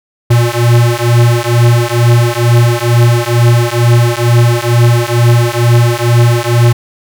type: beating tone pair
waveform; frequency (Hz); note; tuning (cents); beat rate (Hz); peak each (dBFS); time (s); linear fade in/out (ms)
square; 117.9 / 120.1; A#2 / B2; +20 / -48; 2.2; -10; 0.3-6.73; 10
effects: none

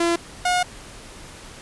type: tone pair in turn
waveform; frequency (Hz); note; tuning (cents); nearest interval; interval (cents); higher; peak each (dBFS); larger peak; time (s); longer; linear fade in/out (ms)
sawtooth; 340 / 720.4; F4 / F#5; -46 / -46; octave + minor second; 1300; second; -14; neither; 0-0.16 / 0.45-0.63; second; 5
effects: pink hiss -41 dBFS RMS until 1.61 s + resampled to 24000 Hz

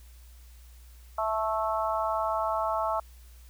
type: harmonic tone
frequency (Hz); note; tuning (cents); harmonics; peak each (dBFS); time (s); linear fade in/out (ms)
219.3; A3; -6; 3 / 4 / 5 / 6; -30 / -31 / -32 / -33; 1.18-3; 5
effects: added 60 Hz sine -48 dBFS peak until 3.49 s + white hiss -60 dBFS RMS until 3.49 s

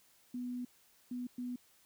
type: tone bursts at uneven times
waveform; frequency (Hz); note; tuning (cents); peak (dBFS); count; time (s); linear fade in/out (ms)
sine; 246.9; B3; 0; -37; 3; 0.34-0.65 / 1.11-1.27 / 1.38-1.56; 5
effects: white hiss -67 dBFS RMS until 1.85 s

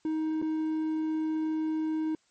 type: tone with dropouts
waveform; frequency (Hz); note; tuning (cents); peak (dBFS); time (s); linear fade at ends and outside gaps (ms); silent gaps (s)
triangle; 314.3; D#4; +18; -25; 0.05-2.15; 2; 0.417-0.424
effects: white hiss -69 dBFS RMS until 2.3 s + MP3 32 kbps

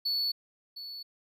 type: tone with echo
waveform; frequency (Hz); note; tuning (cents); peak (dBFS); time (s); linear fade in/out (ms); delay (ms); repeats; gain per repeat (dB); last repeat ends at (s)
triangle; 4435; C#8; 0; -26; 0.05-0.32; 10; 710; 1; -12; 1.03
effects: none

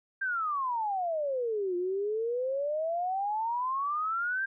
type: exponential two-way sweep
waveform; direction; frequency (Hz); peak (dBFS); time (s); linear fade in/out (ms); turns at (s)
sine; down then up; 1604 to 349.2 to 1604; -28; 0.21-4.46; 10; 1.76
effects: none

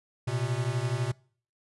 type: beating tone pair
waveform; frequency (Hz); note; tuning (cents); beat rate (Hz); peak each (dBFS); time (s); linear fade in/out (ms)
square; 117.4 / 129.4; A#2 / C3; +13 / -19; 12; -31; 0.27-1.12; 10
effects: noise-tail reverb RT60 0.5 s tail -24 dB re dry + resampled to 24000 Hz

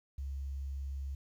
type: tone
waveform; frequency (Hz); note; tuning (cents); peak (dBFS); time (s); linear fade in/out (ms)
sine; 68.5; C#2; -20; -36; 0.18-1.15; 5
effects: 11-bit

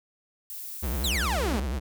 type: noise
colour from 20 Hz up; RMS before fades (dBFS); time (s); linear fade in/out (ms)
violet; -38; 0.5-1.09; 0
type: tone with vibrato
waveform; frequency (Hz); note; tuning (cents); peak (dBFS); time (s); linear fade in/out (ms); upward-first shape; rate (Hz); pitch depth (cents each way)
square; 65.8; C2; +10; -28; 0.82-1.8; 20; triangle; 10; 260
type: exponential sweep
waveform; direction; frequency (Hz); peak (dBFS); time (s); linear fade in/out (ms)
sawtooth; down; 4201 to 178.8; -23; 1.04-1.6; 2
effects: none

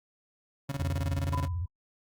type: tone with tremolo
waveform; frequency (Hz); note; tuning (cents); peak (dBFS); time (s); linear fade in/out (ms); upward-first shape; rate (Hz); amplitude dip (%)
35% pulse; 138.59; C#3; 0; -28; 0.69-1.48; 5; square; 19; 80
type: tone with vibrato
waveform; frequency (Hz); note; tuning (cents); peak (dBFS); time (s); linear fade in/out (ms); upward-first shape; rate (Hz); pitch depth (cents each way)
sine; 85.6; F2; -34; -29; 0.79-1.66; 10; square; 17; 150
type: tone with exponential decay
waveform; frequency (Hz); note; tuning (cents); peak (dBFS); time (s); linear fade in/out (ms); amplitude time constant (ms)
sine; 1000; B5; +21; -29; 1.33-1.68; 5; 74
effects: Opus 48 kbps

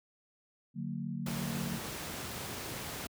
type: chord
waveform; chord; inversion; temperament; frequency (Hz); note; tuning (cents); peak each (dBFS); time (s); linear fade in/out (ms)
sine; D augmented; none; just; 146.83 / 183.54 / 229.4; D3 / F#3 / A#3; 0 / -14 / -28; -39; 0.74-1.8; 50
type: noise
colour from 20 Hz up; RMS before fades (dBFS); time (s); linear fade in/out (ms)
pink; -40; 1.26-3.07; 5
effects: high-pass 80 Hz 12 dB/octave

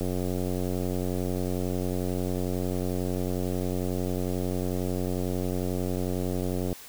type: click train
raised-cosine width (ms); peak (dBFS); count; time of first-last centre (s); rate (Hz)
2; -17; 613; 0.01-6.728; 91.1
effects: white hiss -46 dBFS RMS until 6.88 s

